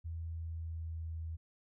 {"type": "tone with pitch glide", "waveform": "sine", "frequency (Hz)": [82.41, 81.18], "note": ["E2", "E2"], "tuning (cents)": [0, -26], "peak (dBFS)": -38, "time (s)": [0.04, 1.37], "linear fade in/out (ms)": 20, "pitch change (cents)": -26, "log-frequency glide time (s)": [0.18, 1.16], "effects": []}